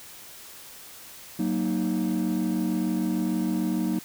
triangle chord, D# minor, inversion first, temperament just, 186.68 / 233.3 / 311.1 Hz, F#3 / A#3 / D#4, +16 / +2 / 0 cents, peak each -25 dBFS, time 1.39-3.99 s, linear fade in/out 5 ms, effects tanh soft clip ceiling -17 dBFS + white hiss -45 dBFS RMS until 4.04 s

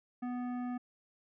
sine tone with hard clipping, 246.9 Hz, B3, in tune, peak -37 dBFS, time 0.22-0.78 s, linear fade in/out 10 ms, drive 14 dB, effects low-pass 2000 Hz 12 dB/octave

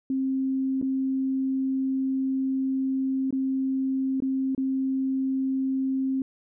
sine tone with dropouts, 265.5 Hz, C4, 25 cents sharp, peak -23 dBFS, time 0.1-6.22 s, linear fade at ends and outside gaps 2 ms, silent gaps 0.815-0.825 / 3.307-3.326 / 4.203-4.222 / 4.549-4.578 s, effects none

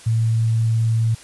sine tone with vibrato, 113.1 Hz, A2, 48 cents sharp, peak -15 dBFS, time 0.06-1.15 s, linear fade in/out 10 ms, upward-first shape triangle, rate 19 Hz, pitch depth 12 cents each way, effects white hiss -43 dBFS RMS until 1.23 s + resampled to 24000 Hz

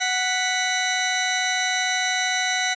15% pulse tone pair together, 740 / 1975.6 Hz, F#5 / B6, 0 / 0 cents, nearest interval octave + perfect fourth, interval 1700 cents, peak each -17 dBFS, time 0-2.75 s, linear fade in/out 20 ms, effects resampled to 16000 Hz

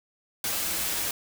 white noise with comb filter, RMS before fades -29 dBFS, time 0.44-1.11 s, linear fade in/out 2 ms, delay 7.9 ms, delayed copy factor -0.8, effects none

